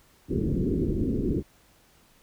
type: low-pass noise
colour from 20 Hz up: white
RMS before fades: -26 dBFS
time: 0.28-1.43 s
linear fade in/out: 50 ms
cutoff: 390 Hz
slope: 48 dB/octave
effects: pink hiss -60 dBFS RMS until 2.22 s